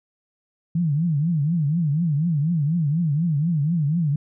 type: tone with vibrato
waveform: sine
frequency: 157.2 Hz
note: D#3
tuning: 18 cents sharp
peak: -18 dBFS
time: 0.75-4.16 s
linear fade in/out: 5 ms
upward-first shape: triangle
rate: 4.1 Hz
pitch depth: 230 cents each way
effects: none